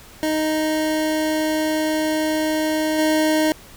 25% pulse tone with level steps, 311.1 Hz, D#4, in tune, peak -15 / -12 dBFS, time 0.23-3.52 s, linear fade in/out 0 ms, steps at 2.98 s, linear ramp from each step 10 ms, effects pink hiss -44 dBFS RMS until 3.76 s

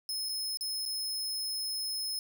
sawtooth tone with dropouts, 5180 Hz, E8, 31 cents flat, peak -30 dBFS, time 0.09-2.19 s, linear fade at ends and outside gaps 1 ms, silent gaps 0.288-0.292 / 0.572-0.609 / 0.854-0.86 s, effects none

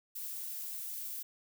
violet noise, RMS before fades -41 dBFS, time 0.15-1.23 s, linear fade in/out 10 ms, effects none

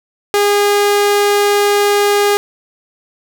sawtooth tone, 408.7 Hz, G#4, 28 cents flat, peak -6 dBFS, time 0.34-2.37 s, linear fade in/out 0 ms, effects none

